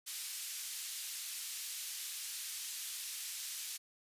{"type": "band-pass noise", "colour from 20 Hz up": "white", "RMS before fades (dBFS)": -43, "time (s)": [0.06, 3.78], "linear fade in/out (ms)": 20, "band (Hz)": [2700, 12000], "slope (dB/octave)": 12, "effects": ["resampled to 32000 Hz"]}